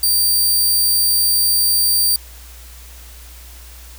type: tone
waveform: 10% pulse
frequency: 4672 Hz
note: D8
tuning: 10 cents flat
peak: -6 dBFS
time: 0.03-2.16 s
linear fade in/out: 2 ms
effects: added 60 Hz sine -37 dBFS peak until 3.98 s + white hiss -42 dBFS RMS until 3.98 s